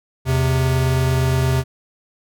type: tone pair together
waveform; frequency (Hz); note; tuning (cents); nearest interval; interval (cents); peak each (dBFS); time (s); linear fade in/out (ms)
square; 82.35 / 130.81; E2 / C3; -1 / 0; minor sixth; 801; -22 / -17; 0.25-1.64; 50
effects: none